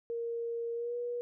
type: tone with pitch glide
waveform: sine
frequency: 466.2 to 482.1 Hz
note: A#4 to B4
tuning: 0 to -42 cents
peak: -33 dBFS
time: 0.1-1.21 s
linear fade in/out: 0 ms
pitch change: +58 cents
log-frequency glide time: 0.74-0.96 s
effects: none